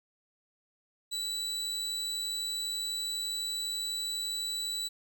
35% pulse tone, 3951 Hz, B7, in tune, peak -30 dBFS, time 1.11-4.89 s, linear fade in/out 20 ms, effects none

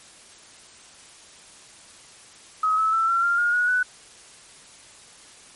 sine tone with pitch steps, 1272 / 1301 / 1330.6 / 1360.9 / 1391.9 / 1423.7 / 1456.1 / 1489.3 Hz, D#6 / E6 / E6 / F6 / F6 / F6 / F#6 / F#6, +38 / -23 / +16 / -45 / -6 / +33 / -28 / +11 cents, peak -18 dBFS, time 2.63-3.83 s, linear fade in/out 5 ms, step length 150 ms, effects white hiss -48 dBFS RMS until 5.55 s + MP3 48 kbps

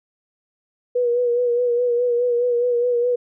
sine tone with vibrato, 484.3 Hz, B4, 34 cents flat, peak -16 dBFS, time 0.95-3.16 s, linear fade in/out 10 ms, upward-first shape sine, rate 4.8 Hz, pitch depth 37 cents each way, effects none

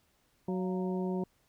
harmonic tone with a mistuned harmonic, 185.3 Hz, F#3, 3 cents sharp, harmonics 1 / 2 / 3 / 4 / 5, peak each -32 / -35 / -44 / -45 / -45 dBFS, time 0.48-1.24 s, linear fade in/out 5 ms, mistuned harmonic 4, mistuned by -93 cents, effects pink hiss -71 dBFS RMS until 1.48 s

